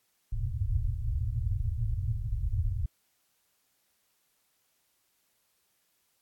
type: low-pass noise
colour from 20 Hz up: white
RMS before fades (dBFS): -30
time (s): 0.32-2.86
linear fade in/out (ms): 10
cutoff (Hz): 120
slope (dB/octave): 96
effects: white hiss -73 dBFS RMS until 6.21 s + AAC 64 kbps